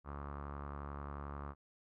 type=tone with low-pass filter; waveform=sawtooth; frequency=71.3 Hz; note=C#2; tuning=49 cents sharp; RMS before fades=-45 dBFS; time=0.04-1.55 s; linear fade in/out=50 ms; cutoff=1200 Hz; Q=4.8; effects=none